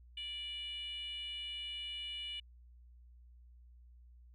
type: tone with frequency modulation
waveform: sine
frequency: 2930 Hz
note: F#7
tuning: 18 cents flat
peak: -39 dBFS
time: 0.17-2.4 s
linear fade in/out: 5 ms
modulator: 589 Hz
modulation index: 0.65
effects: tanh soft clip ceiling -36 dBFS + added 60 Hz sine -56 dBFS peak until 4.34 s